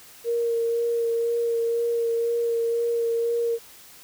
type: tone with vibrato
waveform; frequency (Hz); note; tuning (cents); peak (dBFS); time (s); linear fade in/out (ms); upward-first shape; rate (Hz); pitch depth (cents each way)
sine; 465.8; A#4; -1; -21; 0.24-3.59; 50; sine; 2; 15
effects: white hiss -48 dBFS RMS until 4.03 s